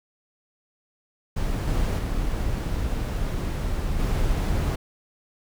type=noise with level steps; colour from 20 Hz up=brown; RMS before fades=-25 / -23 / -26 / -23 dBFS; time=1.36-4.76 s; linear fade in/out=10 ms; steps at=1.67 / 1.98 / 3.99 s; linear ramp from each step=10 ms; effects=none